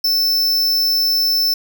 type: tone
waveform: square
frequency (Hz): 5300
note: E8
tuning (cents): +9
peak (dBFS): -14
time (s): 0.04-1.54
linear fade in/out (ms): 5
effects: 8-bit